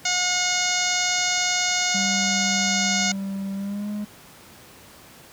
harmonic tone, 722 Hz, F#5, 43 cents flat, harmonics 1 / 2 / 3 / 4 / 5 / 6 / 7 / 8 / 9 / 10, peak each -30 / -30 / -27 / -31 / -31 / -30 / -30 / -32 / -27 / -32 dBFS, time 0.05-3.12 s, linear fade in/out 5 ms
triangle tone with pitch glide, 195.4 to 208.2 Hz, G3 to G#3, -5 to +5 cents, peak -24 dBFS, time 1.94-4.05 s, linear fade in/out 10 ms, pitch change +110 cents, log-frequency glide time 3.55-3.89 s
effects pink hiss -47 dBFS RMS until 5.32 s + high-pass 80 Hz 12 dB/octave

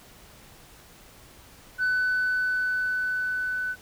sine tone with level ramp, 1500 Hz, F#6, 23 cents sharp, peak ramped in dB -19 to -26 dBFS, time 1.78-3.76 s, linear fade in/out 50 ms, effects tanh soft clip ceiling -20 dBFS + pink hiss -51 dBFS RMS until 3.81 s

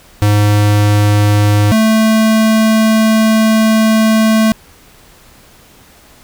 square tone pair in turn, 103.83 / 220 Hz, G#2 / A3, 0 / 0 cents, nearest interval octave + minor second, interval 1300 cents, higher second, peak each -8 dBFS, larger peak neither, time 0.22-1.72 / 1.72-4.52 s, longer second, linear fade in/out 0 ms, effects pink hiss -43 dBFS RMS until 6.23 s

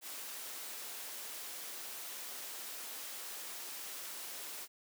white high-pass noise, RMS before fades -45 dBFS, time 0.01-4.68 s, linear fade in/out 50 ms, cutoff 300 Hz, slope 12 dB/octave, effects none

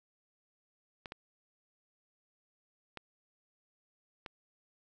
clicks, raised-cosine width 0.3 ms, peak -26 dBFS, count 4, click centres 1.058 / 1.121 / 2.973 / 4.262 s, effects none

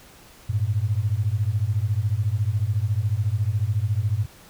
sine beating tone pair, 98 / 112 Hz, G2 / A2, 0 / +31 cents, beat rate 14 Hz, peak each -23 dBFS, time 0.49-4.26 s, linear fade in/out 10 ms, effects pink hiss -49 dBFS RMS until 4.49 s

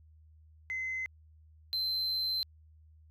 sine tone pair in turn, 2053 / 4093 Hz, C7 / C8, -33 / -39 cents, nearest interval octave, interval 1194 cents, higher second, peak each -32 / -27 dBFS, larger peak second, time 0.7-1.06 / 1.73-2.43 s, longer second, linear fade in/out 0 ms, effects tanh soft clip ceiling -29 dBFS + added 78 Hz sine -56 dBFS peak until 3.1 s

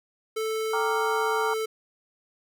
square tone, 440 Hz, A4, in tune, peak -27 dBFS, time 0.36-1.66 s, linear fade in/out 10 ms
sine chord, G minor seventh, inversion none, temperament equal, 784 / 932.3 / 1174.7 / 1396.9 Hz, G5 / Bb5 / D6 / F6, 0 / 0 / 0 / 0 cents, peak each -33 / -29 / -32 / -30 dBFS, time 0.73-1.54 s, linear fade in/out 5 ms
effects none

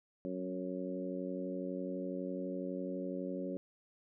harmonic tone with a mistuned harmonic, 92 Hz, F#2, 9 cents flat, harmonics 2 / 3 / 4 / 5 / 6, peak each -42 / -41 / -44 / -47 / -43 dBFS, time 0.25-3.57 s, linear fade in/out 0 ms, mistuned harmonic 2, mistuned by +19 cents, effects none

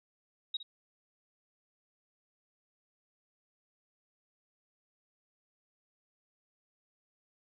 sine tone with echo, 3800 Hz, A#7, 33 cents sharp, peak -31 dBFS, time 0.54-0.57 s, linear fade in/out 5 ms, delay 60 ms, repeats 1, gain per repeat -13 dB, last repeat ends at 0.63 s, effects none

